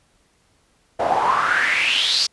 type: noise with band-pass filter sweep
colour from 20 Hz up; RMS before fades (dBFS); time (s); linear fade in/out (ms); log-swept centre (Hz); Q
pink; -19; 0.99-2.27; 10; 620 to 5000; 6.3
effects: pink hiss -61 dBFS RMS until 2.32 s + resampled to 24000 Hz